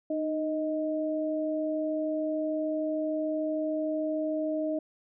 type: tone pair together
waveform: sine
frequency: 307.3 / 626 Hz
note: D#4 / D#5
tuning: -21 / +10 cents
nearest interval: octave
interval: 1231 cents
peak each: -30 / -30 dBFS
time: 0.1-4.79 s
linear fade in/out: 5 ms
effects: none

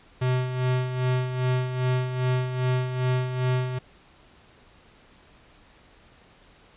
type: tone with tremolo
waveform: square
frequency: 127.2 Hz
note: C3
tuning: 48 cents flat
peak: -21 dBFS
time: 0.21-3.79 s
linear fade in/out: 10 ms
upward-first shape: sine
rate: 2.5 Hz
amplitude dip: 60%
effects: pink hiss -55 dBFS RMS until 6.76 s + resampled to 8000 Hz

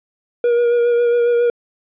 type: tone with vibrato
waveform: triangle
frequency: 476.7 Hz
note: A#4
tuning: 39 cents sharp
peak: -10 dBFS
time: 0.44-1.5 s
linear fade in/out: 2 ms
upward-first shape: sine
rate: 7.3 Hz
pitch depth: 19 cents each way
effects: resampled to 8000 Hz

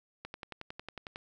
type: click train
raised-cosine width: 0.3 ms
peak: -25 dBFS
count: 11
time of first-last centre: 0.25-1.159 s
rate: 11 Hz
effects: none

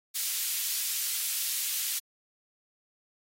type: high-pass noise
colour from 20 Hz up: white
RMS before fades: -31 dBFS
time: 0.14-2 s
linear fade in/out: 20 ms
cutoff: 2800 Hz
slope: 12 dB/octave
effects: AAC 48 kbps

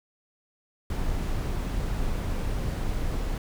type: noise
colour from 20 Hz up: brown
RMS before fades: -28 dBFS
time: 0.9-3.38 s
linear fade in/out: 2 ms
effects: none

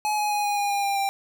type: tone with pitch steps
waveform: square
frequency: 846 / 837.7 / 829.5 / 821.4 / 813.4 / 805.5 / 797.6 / 789.8 Hz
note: G#5 / G#5 / G#5 / G#5 / G#5 / G5 / G5 / G5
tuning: +32 / +15 / -2 / -19 / -36 / +47 / +30 / +13 cents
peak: -23 dBFS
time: 0.05-1.09 s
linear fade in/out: 0 ms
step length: 130 ms
effects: none

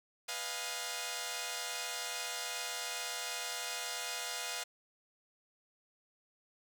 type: chord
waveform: 5% pulse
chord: F half-diminished seventh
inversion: second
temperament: equal with one note detuned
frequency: 493.9 / 622.3 / 704.9 / 830.6 Hz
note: Cb5 / Eb5 / F5 / Ab5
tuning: 0 / 0 / +16 / 0 cents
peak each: -33 / -34 / -29 / -33 dBFS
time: 0.28-4.64 s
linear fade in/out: 10 ms
effects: none

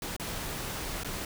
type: noise with dropouts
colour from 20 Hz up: pink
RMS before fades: -36 dBFS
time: 0.02-1.25 s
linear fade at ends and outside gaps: 2 ms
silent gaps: 0.165-0.197 / 1.035-1.046 s
effects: none

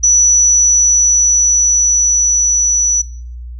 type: tone with level ramp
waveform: sine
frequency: 5920 Hz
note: F#8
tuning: in tune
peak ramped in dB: -6 to -10 dBFS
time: 0.03-3.02 s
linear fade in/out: 10 ms
effects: noise-tail reverb RT60 0.6 s tail -24 dB re dry + added 60 Hz sine -25 dBFS peak until 3.59 s

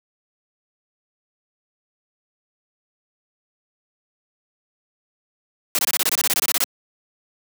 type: noise bursts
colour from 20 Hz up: white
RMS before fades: -19 dBFS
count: 15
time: 5.75-6.64 s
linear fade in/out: 0 ms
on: 36 ms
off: 25 ms
effects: high-pass 200 Hz 12 dB/octave

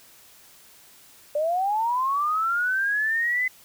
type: linear sweep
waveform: sine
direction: up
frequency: 578 to 2039 Hz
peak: -21 dBFS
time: 1.35-3.48 s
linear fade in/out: 5 ms
effects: white hiss -52 dBFS RMS until 3.64 s

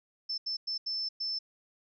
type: tone bursts at uneven times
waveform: sine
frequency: 5290 Hz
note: E8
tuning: 5 cents sharp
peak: -31 dBFS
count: 5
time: 0.29-0.38 / 0.46-0.57 / 0.67-0.78 / 0.86-1.09 / 1.2-1.39 s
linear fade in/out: 10 ms
effects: none

